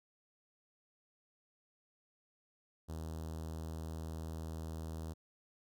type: tone with notch filter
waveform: sawtooth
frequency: 80.1 Hz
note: E2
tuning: 49 cents flat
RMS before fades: -43 dBFS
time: 2.88-5.14 s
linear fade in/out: 20 ms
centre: 2200 Hz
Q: 0.6
effects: none